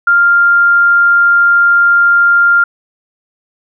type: tone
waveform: sine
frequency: 1396.9 Hz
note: F6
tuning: in tune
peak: -5 dBFS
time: 0.07-2.64 s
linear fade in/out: 5 ms
effects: none